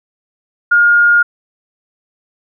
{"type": "tone", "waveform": "sine", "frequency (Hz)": 1421, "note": "F6", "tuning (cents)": 30, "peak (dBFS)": -6, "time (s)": [0.71, 1.23], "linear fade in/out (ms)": 10, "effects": []}